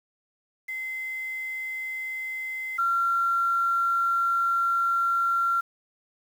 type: tone pair in turn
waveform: sine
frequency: 2061 / 1371.2 Hz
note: C7 / F6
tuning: -27 / -32 cents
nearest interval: perfect fifth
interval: 705 cents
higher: first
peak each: -30 / -21 dBFS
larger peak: second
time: 0.68-2.78 / 2.78-5.61 s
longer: second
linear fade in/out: 10 ms
effects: 8-bit